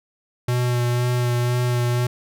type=tone with vibrato; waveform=square; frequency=122.3 Hz; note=B2; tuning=16 cents flat; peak=-19 dBFS; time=0.48-2.07 s; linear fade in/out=5 ms; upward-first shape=sine; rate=2 Hz; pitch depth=17 cents each way; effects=none